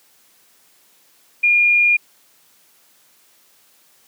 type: tone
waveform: sine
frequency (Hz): 2420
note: D#7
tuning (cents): -49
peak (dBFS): -11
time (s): 1.43-1.97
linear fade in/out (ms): 10
effects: white hiss -55 dBFS RMS until 4.07 s + high-pass 150 Hz 12 dB/octave